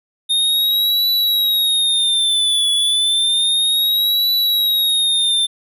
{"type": "tone with vibrato", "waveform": "square", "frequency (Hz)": 3672, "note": "A#7", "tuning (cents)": -27, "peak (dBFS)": -14, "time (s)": [0.29, 5.47], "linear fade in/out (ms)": 20, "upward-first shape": "triangle", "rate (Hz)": 0.31, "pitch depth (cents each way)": 130, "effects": []}